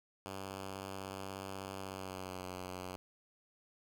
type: tone with pitch glide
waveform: 5% pulse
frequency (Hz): 96.5 to 91.98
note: G2 to F#2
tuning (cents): -27 to -10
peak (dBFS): -31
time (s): 0.26-2.96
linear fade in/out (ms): 0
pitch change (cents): -83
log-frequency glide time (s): 1.78-2.46
effects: none